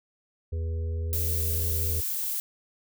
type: harmonic tone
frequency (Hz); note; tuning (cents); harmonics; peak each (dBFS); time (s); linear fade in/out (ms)
81.9; E2; -11; 1 / 3 / 5 / 6; -27 / -49 / -43 / -45; 0.52-2.01; 10
type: noise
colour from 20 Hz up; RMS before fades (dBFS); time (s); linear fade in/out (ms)
violet; -30; 1.13-2.4; 0
effects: none